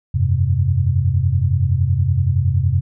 sine chord, F suspended second, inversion none, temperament equal, 87.31 / 98 / 130.81 Hz, F2 / G2 / C3, 0 / 0 / 0 cents, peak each -18 dBFS, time 0.14-2.81 s, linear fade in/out 10 ms, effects none

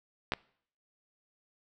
clicks, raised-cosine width 0.3 ms, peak -14 dBFS, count 2, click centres 0.321 / 0.336 s, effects noise-tail reverb RT60 0.6 s tail -24 dB re dry

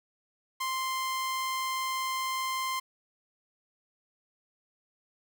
sawtooth tone, 1046.5 Hz, C6, in tune, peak -26 dBFS, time 0.6-2.8 s, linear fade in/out 10 ms, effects 10-bit

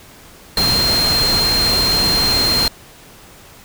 sine tone in noise, 4186 Hz, C8, in tune, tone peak -14 dBFS, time 0.57-2.68 s, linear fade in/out 2 ms, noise pink, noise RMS -20 dBFS, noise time 0.57-2.68 s, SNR +3 dB, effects pink hiss -42 dBFS RMS until 3.64 s

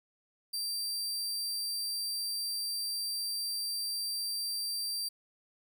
sawtooth tone, 4699 Hz, D8, in tune, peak -30 dBFS, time 0.53-5.09 s, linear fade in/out 10 ms, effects none

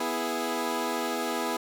15% pulse chord, E major, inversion second, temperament equal, 246.9 / 329.6 / 415.3 Hz, B3 / E4 / G#4, 0 / 0 / 0 cents, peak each -26 dBFS, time 0-1.57 s, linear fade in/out 5 ms, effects none

